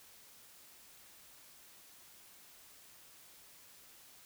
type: silence
effects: white hiss -59 dBFS RMS until 4.25 s